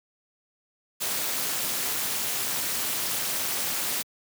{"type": "noise with amplitude modulation", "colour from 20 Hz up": "white", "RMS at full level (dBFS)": -25, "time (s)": [1, 4.03], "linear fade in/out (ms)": 20, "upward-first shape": "sine", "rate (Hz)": 292, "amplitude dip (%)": 80, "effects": ["high-pass 100 Hz 12 dB/octave"]}